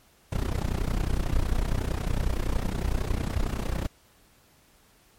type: noise with amplitude modulation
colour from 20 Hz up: brown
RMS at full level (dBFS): -23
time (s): 0.32-3.87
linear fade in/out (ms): 5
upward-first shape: sine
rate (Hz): 30.9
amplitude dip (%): 85
effects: pink hiss -60 dBFS RMS until 5.18 s + MP3 64 kbps